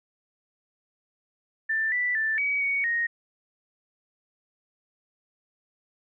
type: tone with pitch steps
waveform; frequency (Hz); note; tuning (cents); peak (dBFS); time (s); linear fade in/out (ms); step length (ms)
sine; 1776 / 1973 / 1767 / 2268 / 2236 / 1867; A6 / B6 / A6 / C#7 / C#7 / A#6; +16 / -2 / +7 / +39 / +14 / +2; -23; 1.69-3.07; 10; 230
effects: none